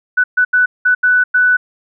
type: tone bursts at uneven times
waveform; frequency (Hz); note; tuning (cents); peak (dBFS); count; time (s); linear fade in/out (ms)
sine; 1490; F#6; +12; -8; 6; 0.17-0.24 / 0.37-0.45 / 0.53-0.66 / 0.85-0.95 / 1.03-1.24 / 1.34-1.57; 10
effects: none